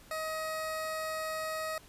20% pulse tone, 632 Hz, D#5, 27 cents sharp, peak -29 dBFS, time 0.11-1.78 s, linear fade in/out 2 ms, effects pink hiss -57 dBFS RMS until 1.88 s + resampled to 32000 Hz

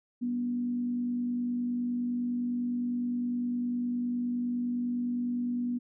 sine tone with frequency modulation, 243.1 Hz, B3, 27 cents flat, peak -28 dBFS, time 0.21-5.79 s, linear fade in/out 20 ms, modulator 49.8 Hz, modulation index 0.24, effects none

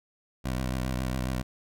15% pulse tone with vibrato, 63.8 Hz, C2, 43 cents flat, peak -22 dBFS, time 0.44-1.43 s, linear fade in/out 20 ms, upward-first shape triangle, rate 7.3 Hz, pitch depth 70 cents each way, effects none

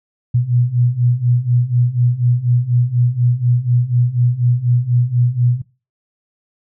sine beating tone pair, 119.9 / 124 Hz, A#2 / B2, +49 / +7 cents, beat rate 4.1 Hz, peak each -17 / -14 dBFS, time 0.34-5.62 s, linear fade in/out 10 ms, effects noise-tail reverb RT60 0.3 s tail -20 dB re dry

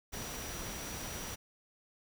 sine tone in noise, 5820 Hz, F#8, 29 cents flat, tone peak -48 dBFS, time 0.12-1.36 s, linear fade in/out 20 ms, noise pink, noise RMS -42 dBFS, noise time 0.12-1.36 s, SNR -9 dB, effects none

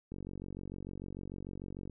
click train, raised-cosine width 3 ms, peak -30 dBFS, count 84, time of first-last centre 0.12-1.897 s, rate 46.7 Hz, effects none

